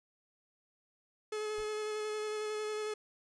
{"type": "tone with vibrato", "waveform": "45% pulse", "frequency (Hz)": 426.7, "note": "G#4", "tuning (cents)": 47, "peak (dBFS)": -35, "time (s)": [1.32, 2.94], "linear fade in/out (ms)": 5, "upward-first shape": "square", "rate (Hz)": 11, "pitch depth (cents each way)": 11}
{"type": "noise with exponential decay", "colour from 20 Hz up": "brown", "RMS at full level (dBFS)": -42, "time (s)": [1.58, 1.69], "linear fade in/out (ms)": 1, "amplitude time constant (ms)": 23}
{"effects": ["resampled to 22050 Hz"]}